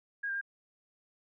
sine tone with pitch steps, 1636 / 1591 / 1609 Hz, G#6 / G6 / G6, -26 / +25 / +45 cents, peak -32 dBFS, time 0.23-0.413 s, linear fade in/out 10 ms, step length 61 ms, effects none

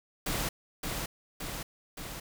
pink noise with echo, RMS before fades -32 dBFS, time 0.26-0.49 s, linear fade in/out 5 ms, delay 570 ms, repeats 3, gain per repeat -3 dB, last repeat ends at 2.2 s, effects none

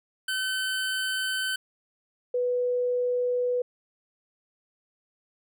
25% pulse / sine tone pair in turn, 1528 / 493.4 Hz, G6 / B4, -45 / -2 cents, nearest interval octave + minor sixth, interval 1957 cents, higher first, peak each -23 dBFS, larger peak neither, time 0.28-1.56 / 2.34-3.62 s, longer neither, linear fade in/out 5 ms, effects none

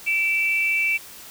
sine tone pair together, 2322 / 2677 Hz, D7 / E7, -20 / +26 cents, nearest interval major second, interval 246 cents, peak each -20 / -24 dBFS, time 0.06-0.98 s, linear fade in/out 20 ms, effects white hiss -42 dBFS RMS until 1.3 s

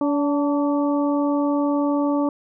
harmonic tone with a mistuned harmonic, 287.1 Hz, D4, 39 cents flat, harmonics 1 / 2 / 3 / 4, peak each -19 / -25 / -29 / -31 dBFS, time 0.01-2.29 s, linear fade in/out 2 ms, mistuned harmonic 3, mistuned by +45 cents, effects none

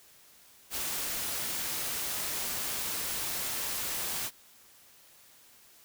white noise, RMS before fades -34 dBFS, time 0.7-4.31 s, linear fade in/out 50 ms, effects white hiss -58 dBFS RMS until 5.84 s

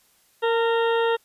harmonic tone with a mistuned harmonic, 461.6 Hz, A#4, 17 cents flat, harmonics 1 / 2 / 3 / 4 / 6 / 7 / 8, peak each -20 / -26 / -30 / -32 / -36 / -37 / -38 dBFS, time 0.42-1.17 s, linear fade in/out 20 ms, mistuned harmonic 2, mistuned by -25 cents, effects white hiss -61 dBFS RMS until 1.24 s + resampled to 32000 Hz

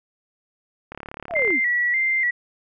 click train, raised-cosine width 0.5 ms, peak -19 dBFS, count 22, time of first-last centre 0.92-1.505 s, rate 35.9 Hz
sine linear sweep, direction down, 740 to 205.3 Hz, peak -23 dBFS, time 1.29-1.6 s, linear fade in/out 50 ms
sine tone with vibrato, 2013 Hz, B6, 33 cents sharp, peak -18 dBFS, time 1.35-2.31 s, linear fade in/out 10 ms, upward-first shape square, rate 1.7 Hz, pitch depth 65 cents each way
effects none

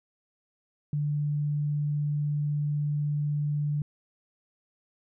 sine tone, 147.3 Hz, D3, 6 cents sharp, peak -25 dBFS, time 0.93-3.82 s, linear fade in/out 2 ms, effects none

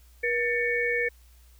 sine tone cluster, 479.1 / 1782 / 2234 Hz, A#4 / A6 / C#7, +47 / +22 / +13 cents, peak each -28 dBFS, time 0.23-1.09 s, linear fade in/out 10 ms, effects added 60 Hz sine -52 dBFS peak until 1.59 s + white hiss -62 dBFS RMS until 1.59 s

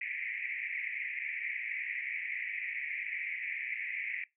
white band-pass noise, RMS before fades -38 dBFS, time 0.01-4.24 s, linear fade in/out 2 ms, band 1900 to 2400 Hz, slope 96 dB/octave, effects noise-tail reverb RT60 0.2 s tail -21 dB re dry

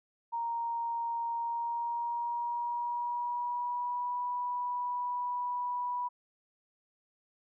sine tone with pitch glide, 932.3 to 980.3 Hz, A#5 to B5, 0 to -13 cents, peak -31 dBFS, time 0.32-6.09 s, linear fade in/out 20 ms, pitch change +87 cents, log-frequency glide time 1.35-4.2 s, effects none

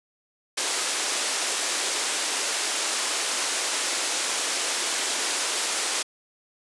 white band-pass noise, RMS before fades -27 dBFS, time 0.57-6.03 s, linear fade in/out 10 ms, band 310 to 9300 Hz, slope 24 dB/octave, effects resampled to 24000 Hz

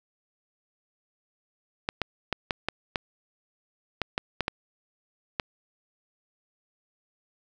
clicks, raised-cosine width 0.3 ms, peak -10 dBFS, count 11, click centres 1.889 / 2.017 / 2.327 / 2.508 / 2.686 / 2.958 / 4.017 / 4.179 / 4.407 / 4.481 / 5.398 s, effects none

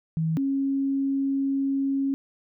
sine tone pair in turn, 160.9 / 273.5 Hz, E3 / C#4, -42 / -23 cents, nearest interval major sixth, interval 919 cents, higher second, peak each -22 dBFS, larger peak neither, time 0.17-0.37 / 0.37-2.14 s, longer second, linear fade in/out 0 ms, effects none

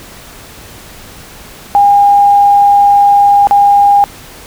sine tone with dropouts, 810 Hz, G#5, 43 cents flat, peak -3 dBFS, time 1.75-4.04 s, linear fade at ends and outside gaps 0 ms, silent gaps 3.471-3.51 s, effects pink hiss -33 dBFS RMS until 4.46 s

